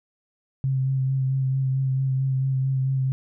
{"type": "tone with vibrato", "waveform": "sine", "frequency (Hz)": 132.9, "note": "C3", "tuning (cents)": 27, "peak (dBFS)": -20, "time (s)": [0.64, 3.12], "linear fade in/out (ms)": 0, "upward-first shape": "sine", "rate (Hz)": 4.5, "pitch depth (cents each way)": 21, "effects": []}